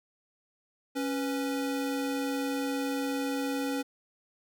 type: tone pair together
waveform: square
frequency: 276.3 / 493.9 Hz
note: C#4 / B4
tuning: -6 / 0 cents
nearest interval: minor seventh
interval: 1006 cents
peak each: -31 / -36 dBFS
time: 0.95-3.83 s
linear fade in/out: 20 ms
effects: none